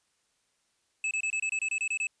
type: tone bursts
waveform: square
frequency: 2606 Hz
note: E7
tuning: 20 cents flat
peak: -28 dBFS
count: 11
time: 1.04-2.07 s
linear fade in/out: 2 ms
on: 70 ms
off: 26 ms
effects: white hiss -73 dBFS RMS until 2.2 s + resampled to 22050 Hz